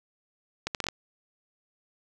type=accelerating click train; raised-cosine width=0.2 ms; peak=-12 dBFS; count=6; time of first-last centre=0.67-0.886 s; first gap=78 ms; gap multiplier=0.7; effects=none